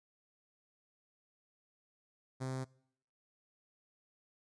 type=tone with notch filter; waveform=sawtooth; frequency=130.81 Hz; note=C3; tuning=in tune; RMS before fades=-39 dBFS; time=2.4-2.65 s; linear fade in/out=20 ms; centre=2800 Hz; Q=1.1; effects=noise-tail reverb RT60 0.7 s tail -24 dB re dry + resampled to 22050 Hz